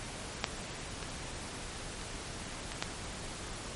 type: clicks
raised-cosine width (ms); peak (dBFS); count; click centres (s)
0.2; -10 / -23 / -25 / -27 / -21 / -13; 6; 0.442 / 1.028 / 2.014 / 2.525 / 2.719 / 2.825
effects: pink hiss -42 dBFS RMS until 3.75 s + MP3 48 kbps